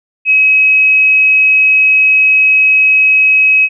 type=tone; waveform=sine; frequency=2550 Hz; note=D#7; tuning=42 cents sharp; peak=-5 dBFS; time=0.25-3.69 s; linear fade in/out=50 ms; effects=none